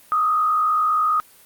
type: tone with frequency modulation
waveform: sine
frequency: 1244 Hz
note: D#6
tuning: 1 cent flat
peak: -16 dBFS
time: 0.12-1.2 s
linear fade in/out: 0 ms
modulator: 54.9 Hz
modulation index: 0.58
effects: white hiss -50 dBFS RMS until 1.45 s + Opus 32 kbps